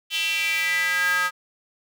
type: tone with high-pass filter sweep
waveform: square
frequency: 180.2 Hz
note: F#3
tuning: 45 cents flat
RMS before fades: -23 dBFS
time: 0.1-1.31 s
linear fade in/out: 50 ms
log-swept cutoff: 3000 to 1400 Hz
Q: 5.9
effects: none